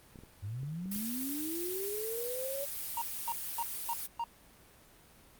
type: clicks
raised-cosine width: 3 ms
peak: -37 dBFS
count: 6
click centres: 0.158 / 0.189 / 0.236 / 0.632 / 0.858 / 0.961 s
type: linear sweep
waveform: sine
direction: up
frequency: 92.5 to 569 Hz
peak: -36 dBFS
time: 0.42-2.66 s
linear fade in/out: 20 ms
type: noise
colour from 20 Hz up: blue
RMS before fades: -39 dBFS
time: 0.91-4.07 s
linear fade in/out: 10 ms
type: tone bursts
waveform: triangle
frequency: 932.3 Hz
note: A#5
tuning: in tune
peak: -30 dBFS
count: 5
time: 2.97-4.24 s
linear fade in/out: 2 ms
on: 46 ms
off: 260 ms
effects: pink hiss -59 dBFS RMS until 5.39 s + Opus 32 kbps